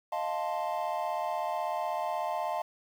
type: chord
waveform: triangle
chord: F dominant seventh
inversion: third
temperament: equal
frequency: 622.3 / 698.5 / 880 / 1046.5 Hz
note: Eb5 / F5 / A5 / C6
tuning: 0 / 0 / 0 / 0 cents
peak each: -34 / -32 / -33 / -37 dBFS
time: 0.12-2.62 s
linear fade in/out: 5 ms
effects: 9-bit